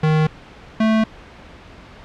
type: tone pair in turn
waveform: square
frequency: 155.56 / 220 Hz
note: D#3 / A3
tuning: 0 / 0 cents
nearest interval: tritone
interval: 600 cents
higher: second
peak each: -14 dBFS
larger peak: neither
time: 0.03-0.27 / 0.8-1.04 s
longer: neither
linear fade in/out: 5 ms
effects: pink hiss -41 dBFS RMS until 2.04 s + low-pass 3000 Hz 12 dB/octave